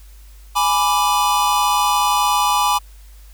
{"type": "chord", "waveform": "square", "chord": "G# diminished", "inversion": "none", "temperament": "equal", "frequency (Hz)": [830.6, 987.8, 1174.7], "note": ["G#5", "B5", "D6"], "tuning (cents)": [0, 0, 0], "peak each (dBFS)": [-20, -19, -20], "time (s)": [0.55, 2.79], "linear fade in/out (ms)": 20, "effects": ["added 50 Hz sine -39 dBFS peak until 3.33 s", "white hiss -52 dBFS RMS until 3.33 s"]}